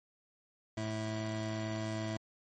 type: tone pair together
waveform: 25% pulse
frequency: 109 / 327 Hz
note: A2 / E4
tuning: -16 / -14 cents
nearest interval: octave + perfect fifth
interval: 1902 cents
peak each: -33 / -37 dBFS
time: 0.77-2.17 s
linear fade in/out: 5 ms
effects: MP3 32 kbps

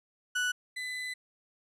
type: tone pair in turn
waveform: 35% pulse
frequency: 1480 / 2006 Hz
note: F#6 / B6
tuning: 0 / +26 cents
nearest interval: perfect fourth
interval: 526 cents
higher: second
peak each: -26 / -33 dBFS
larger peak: first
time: 0.35-0.52 / 0.76-1.14 s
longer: second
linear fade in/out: 10 ms
effects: low-pass 10000 Hz 12 dB/octave

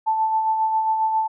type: tone with tremolo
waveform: sine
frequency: 880 Hz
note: A5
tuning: in tune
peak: -16 dBFS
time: 0.06-1.28 s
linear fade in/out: 20 ms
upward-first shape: sine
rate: 7.4 Hz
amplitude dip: 40%
effects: none

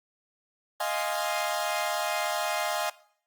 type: chord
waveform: sawtooth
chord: F minor seventh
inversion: third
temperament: equal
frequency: 622.3 / 698.5 / 830.6 / 1046.5 Hz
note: Eb5 / F5 / Ab5 / C6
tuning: 0 / 0 / 0 / 0 cents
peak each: -28 / -28 / -29 / -32 dBFS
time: 0.8-2.9 s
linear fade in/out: 5 ms
effects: noise-tail reverb RT60 0.6 s tail -20 dB re dry + Opus 32 kbps

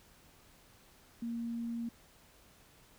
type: tone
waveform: sine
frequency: 233.1 Hz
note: A#3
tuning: in tune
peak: -35 dBFS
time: 1.22-1.89 s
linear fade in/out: 5 ms
effects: pink hiss -62 dBFS RMS until 2.98 s

